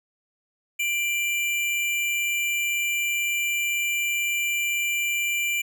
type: tone pair together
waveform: square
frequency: 2367 / 2944 Hz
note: D7 / F#7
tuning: +13 / -9 cents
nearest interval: major third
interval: 378 cents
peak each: -24 / -34 dBFS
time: 0.79-5.62 s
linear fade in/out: 10 ms
effects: none